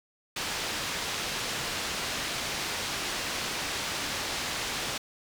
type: low-pass noise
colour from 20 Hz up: white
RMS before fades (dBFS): -33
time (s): 0.36-4.98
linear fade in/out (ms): 5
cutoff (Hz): 4900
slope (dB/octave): 12
effects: none